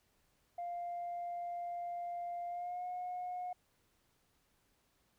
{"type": "tone with pitch glide", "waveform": "sine", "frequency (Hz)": [698.5, 722.3], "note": ["F5", "F#5"], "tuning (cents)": [0, -42], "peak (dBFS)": -37, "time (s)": [0.58, 3.53], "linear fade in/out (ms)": 5, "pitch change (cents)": 58, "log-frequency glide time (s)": [2.48, 2.86], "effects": ["tanh soft clip ceiling -35 dBFS", "pink hiss -75 dBFS RMS until 5.18 s"]}